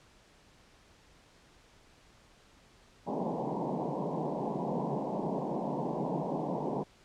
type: band-pass noise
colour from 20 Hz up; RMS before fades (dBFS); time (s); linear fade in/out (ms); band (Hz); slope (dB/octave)
pink; -34; 3.06-6.84; 20; 140 to 1000; 96
effects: pink hiss -61 dBFS RMS until 7.04 s + low-pass 7000 Hz 12 dB/octave